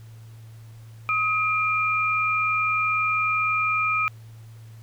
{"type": "tone pair together", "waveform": "sine", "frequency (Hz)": [1266, 2390], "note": ["D#6", "D7"], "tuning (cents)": [30, 30], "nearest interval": "major seventh", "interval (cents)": 1100, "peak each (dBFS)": -23, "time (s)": [1.09, 4.08], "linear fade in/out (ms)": 0, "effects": ["added 112 Hz sine -41 dBFS peak until 4.82 s", "pink hiss -57 dBFS RMS until 4.82 s"]}